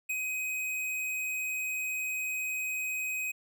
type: tone with ADSR envelope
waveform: square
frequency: 2518 Hz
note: D#7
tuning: 20 cents sharp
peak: -30 dBFS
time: 0.09-3.32 s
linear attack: 10 ms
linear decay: 50 ms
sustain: -2 dB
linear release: 12 ms
effects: none